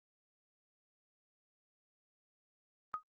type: tone with exponential decay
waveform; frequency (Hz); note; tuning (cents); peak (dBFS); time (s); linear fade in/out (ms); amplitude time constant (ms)
sine; 1251; D#6; +9; -30; 2.94-3.03; 0; 19
effects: Opus 24 kbps